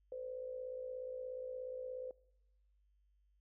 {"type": "tone with amplitude modulation", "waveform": "sine", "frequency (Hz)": 510, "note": "C5", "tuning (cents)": -44, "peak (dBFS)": -39, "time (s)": [0.12, 2.11], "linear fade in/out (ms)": 2, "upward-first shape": "sine", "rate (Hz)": 56.9, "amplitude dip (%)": 65, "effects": ["noise-tail reverb RT60 0.9 s tail -23 dB re dry", "added 50 Hz sine -70 dBFS peak until 3.4 s"]}